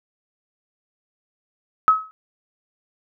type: tone with exponential decay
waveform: sine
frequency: 1282 Hz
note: E6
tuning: 49 cents flat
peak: -7 dBFS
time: 1.88-2.11 s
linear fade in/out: 0 ms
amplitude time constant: 49 ms
effects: none